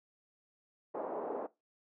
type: band-pass noise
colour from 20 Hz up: pink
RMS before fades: -39 dBFS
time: 0.94-1.47 s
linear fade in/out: 10 ms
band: 340 to 900 Hz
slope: 24 dB/octave
effects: noise-tail reverb RT60 0.2 s tail -18 dB re dry